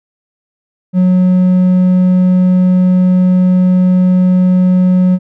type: tone with hard clipping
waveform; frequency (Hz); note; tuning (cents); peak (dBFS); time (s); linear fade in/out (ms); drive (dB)
sine; 182.9; F#3; -20; -7; 0.93-5.19; 50; 3
effects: none